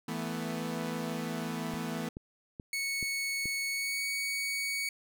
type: chord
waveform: sawtooth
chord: E suspended fourth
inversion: none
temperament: equal with one note detuned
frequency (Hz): 164.81 / 220.9 / 246.9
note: E3 / A3 / B3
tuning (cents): 0 / +7 / 0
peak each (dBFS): -34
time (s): 0.08-2.09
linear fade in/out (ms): 5
type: click train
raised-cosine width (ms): 3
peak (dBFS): -28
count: 5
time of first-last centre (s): 1.74-3.457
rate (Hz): 2.33
type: tone with pitch glide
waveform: sawtooth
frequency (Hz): 2212 to 2240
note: C#7 to C#7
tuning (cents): -4 to +18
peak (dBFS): -28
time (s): 2.73-4.89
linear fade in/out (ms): 2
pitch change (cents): +22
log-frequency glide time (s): 3.68-4.06
effects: none